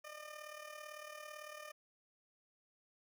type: tone with amplitude modulation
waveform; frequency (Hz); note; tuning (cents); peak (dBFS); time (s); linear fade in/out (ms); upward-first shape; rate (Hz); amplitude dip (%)
15% pulse; 604; D5; +48; -39; 0.04-1.72; 10; sine; 37.9; 65
effects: none